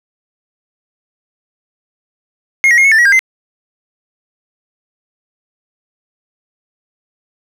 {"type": "tone with pitch steps", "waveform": "triangle", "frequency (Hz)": [2147, 1901, 2141, 2199, 1778, 1913, 1609, 2070], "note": ["C7", "A#6", "C7", "C#7", "A6", "A#6", "G6", "C7"], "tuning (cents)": [44, 33, 39, -14, 18, 44, 45, -19], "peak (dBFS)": -4, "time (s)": [2.64, 3.192], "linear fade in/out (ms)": 0, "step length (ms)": 69, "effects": []}